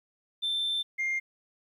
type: tone pair in turn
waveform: sine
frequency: 3556 / 2114 Hz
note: A7 / C7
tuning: +18 / +17 cents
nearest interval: major sixth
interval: 901 cents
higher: first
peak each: -25 / -25 dBFS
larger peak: neither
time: 0.42-0.83 / 0.98-1.2 s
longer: first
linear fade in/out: 20 ms
effects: tanh soft clip ceiling -25 dBFS + 11-bit